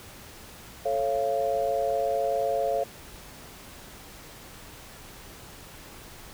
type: chord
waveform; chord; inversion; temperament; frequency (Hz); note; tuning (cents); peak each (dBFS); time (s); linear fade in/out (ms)
sine; A augmented; none; just; 440 / 550 / 687.5; A4 / C#5 / E#5; 0 / -14 / -27; -31 / -27 / -27; 0.85-2.84; 10
effects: pink hiss -46 dBFS RMS until 6.33 s